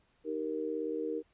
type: chord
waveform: sine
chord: Eb major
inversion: none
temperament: just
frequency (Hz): 311.1 / 388.9 / 466.7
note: Eb4 / G4 / Bb4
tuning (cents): 0 / -14 / +2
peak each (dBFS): -37 / -40 / -35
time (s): 0.24-1.23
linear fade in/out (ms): 50
effects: pink hiss -71 dBFS RMS until 1.33 s + resampled to 8000 Hz